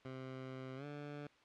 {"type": "tone with pitch glide", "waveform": "15% pulse", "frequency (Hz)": [130.81, 145.98], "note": ["C3", "D3"], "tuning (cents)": [0, -10], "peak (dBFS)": -39, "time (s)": [0.05, 1.27], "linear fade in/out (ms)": 2, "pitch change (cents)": 190, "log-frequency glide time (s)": [0.76, 0.85], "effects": ["white hiss -67 dBFS RMS until 1.44 s", "low-pass 3000 Hz 12 dB/octave"]}